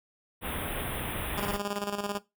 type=band-stop noise; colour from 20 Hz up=pink; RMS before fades=-34 dBFS; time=0.41-1.59 s; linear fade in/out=50 ms; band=3600 to 8900 Hz; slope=96 dB/octave
type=tone with tremolo; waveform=10% pulse; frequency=203.3 Hz; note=G#3; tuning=37 cents flat; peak=-21 dBFS; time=1.37-2.19 s; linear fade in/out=10 ms; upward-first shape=square; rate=18 Hz; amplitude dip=65%
effects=noise-tail reverb RT60 0.2 s tail -18 dB re dry